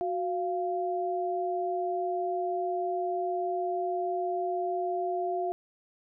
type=tone pair together; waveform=sine; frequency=367.6 / 693.9 Hz; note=F#4 / F5; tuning=-11 / -11 cents; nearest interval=major seventh; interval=1100 cents; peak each=-31 / -30 dBFS; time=0.01-5.52 s; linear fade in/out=0 ms; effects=none